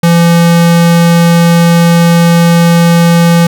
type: tone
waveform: square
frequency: 169.7 Hz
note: F3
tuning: 49 cents flat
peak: -4 dBFS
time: 0.03-3.47 s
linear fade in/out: 5 ms
effects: none